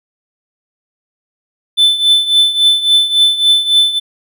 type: tone with tremolo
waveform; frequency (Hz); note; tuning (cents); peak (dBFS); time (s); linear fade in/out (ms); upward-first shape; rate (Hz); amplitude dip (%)
triangle; 3520; A7; 0; -3; 1.77-4; 20; triangle; 3.6; 80
effects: none